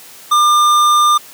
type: tone with tanh clipping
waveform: sine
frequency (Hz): 1200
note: D6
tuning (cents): +37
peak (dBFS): -10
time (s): 0.31-1.18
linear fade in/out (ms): 10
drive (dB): 17
effects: white hiss -38 dBFS RMS until 1.33 s + high-pass 150 Hz 12 dB/octave